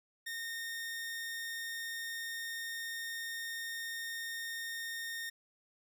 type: tone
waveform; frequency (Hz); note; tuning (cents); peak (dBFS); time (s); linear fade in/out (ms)
sawtooth; 1837; A#6; -26; -35; 0.26-5.3; 10
effects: none